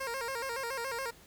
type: tone with vibrato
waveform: 15% pulse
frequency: 500 Hz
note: B4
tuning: 21 cents sharp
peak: -28 dBFS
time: 0-1.11 s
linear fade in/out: 10 ms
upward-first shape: square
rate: 7.1 Hz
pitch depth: 120 cents each way
effects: pink hiss -57 dBFS RMS until 1.26 s